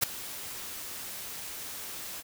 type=noise with ADSR envelope; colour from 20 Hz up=white; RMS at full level=-22 dBFS; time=0.01-2.23 s; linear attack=25 ms; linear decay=4 ms; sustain=-18 dB; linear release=38 ms; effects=none